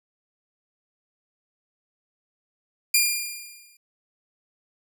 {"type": "tone with exponential decay", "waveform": "10% pulse", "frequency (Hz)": 2405, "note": "D7", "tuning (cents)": 41, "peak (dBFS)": -6, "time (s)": [2.94, 3.77], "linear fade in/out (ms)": 5, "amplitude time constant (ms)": 180, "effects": []}